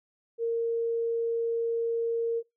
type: tone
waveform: sine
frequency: 462 Hz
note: A#4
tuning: 16 cents flat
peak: -25 dBFS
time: 0.38-2.43 s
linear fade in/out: 50 ms
effects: noise-tail reverb RT60 0.2 s tail -22 dB re dry